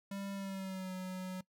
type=tone with pitch glide; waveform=square; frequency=197.5 to 185.34 Hz; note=G3 to F#3; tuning=+13 to +3 cents; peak=-40 dBFS; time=0.11-1.41 s; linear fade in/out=5 ms; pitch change=-110 cents; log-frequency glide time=0.34-0.92 s; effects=noise-tail reverb RT60 0.1 s tail -21 dB re dry